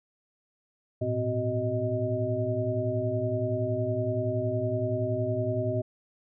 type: tone cluster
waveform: sine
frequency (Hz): 107.8 / 118.5 / 259.1 / 375.6 / 623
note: A2 / A#2 / C4 / F#4 / D#5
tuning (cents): -35 / +29 / -17 / +26 / +2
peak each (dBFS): -32 / -32 / -35 / -33 / -30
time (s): 1.01-5.82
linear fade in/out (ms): 10
effects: none